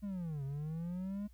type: linear two-way sweep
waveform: triangle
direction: down then up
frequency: 209.2 to 134.3 to 209.2 Hz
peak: -35 dBFS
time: 0.02-1.28 s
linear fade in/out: 20 ms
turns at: 0.44 s
effects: added 60 Hz sine -56 dBFS peak until 1.33 s + white hiss -75 dBFS RMS until 1.33 s